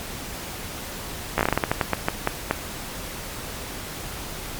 slowing click train, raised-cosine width 0.5 ms, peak -4 dBFS, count 15, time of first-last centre 1.38-2.51 s, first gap 13 ms, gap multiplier 1.25, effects pink hiss -34 dBFS RMS until 4.59 s + MP3 96 kbps

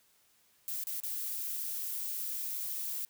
violet noise with dropouts, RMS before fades -37 dBFS, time 0.68-3.05 s, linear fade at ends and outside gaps 0 ms, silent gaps 0.838-0.87 / 1.001-1.034 s, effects white hiss -68 dBFS RMS until 3.09 s

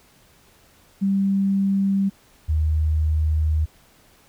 sine tone pair in turn, 195.9 / 77.74 Hz, G3 / D#2, -1 / -1 cents, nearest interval octave + major third, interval 1600 cents, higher first, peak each -17 dBFS, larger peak neither, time 1.01-2.1 / 2.48-3.66 s, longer second, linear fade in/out 20 ms, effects pink hiss -55 dBFS RMS until 4.28 s

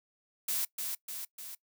blue noise with echo, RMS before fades -32 dBFS, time 0.48-0.65 s, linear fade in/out 5 ms, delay 300 ms, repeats 3, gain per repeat -4 dB, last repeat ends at 1.55 s, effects noise-tail reverb RT60 0.1 s tail -21 dB re dry

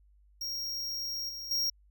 square tone with level steps, 5588 Hz, F8, in tune, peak -34 / -39 / -28 dBFS, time 0.41-1.7 s, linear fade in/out 5 ms, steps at 1.29 / 1.51 s, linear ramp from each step 2 ms, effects added 50 Hz sine -59 dBFS peak until 1.9 s

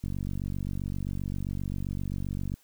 click train, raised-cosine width 5 ms, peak -21 dBFS, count 120, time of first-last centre 0.04-2.54 s, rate 47.6 Hz, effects white hiss -63 dBFS RMS until 2.63 s

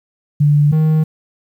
sine / triangle tone pair in turn, 146.83 / 156.48 Hz, D3 / D#3, 0 / +10 cents, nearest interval minor second, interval 110 cents, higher second, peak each -8 dBFS, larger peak neither, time 0.4-0.72 / 0.72-1.04 s, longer neither, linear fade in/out 10 ms, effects 8-bit

